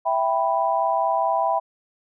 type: chord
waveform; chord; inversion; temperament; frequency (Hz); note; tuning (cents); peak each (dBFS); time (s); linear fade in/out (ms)
sine; E minor; none; equal; 659.3 / 784 / 987.8; E5 / G5 / B5; 0 / 0 / 0; -23; 0.05-1.6; 20
effects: none